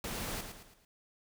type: noise with echo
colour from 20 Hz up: pink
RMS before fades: -39 dBFS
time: 0.04-0.41 s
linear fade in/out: 2 ms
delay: 110 ms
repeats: 4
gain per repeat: -7 dB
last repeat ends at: 0.85 s
effects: none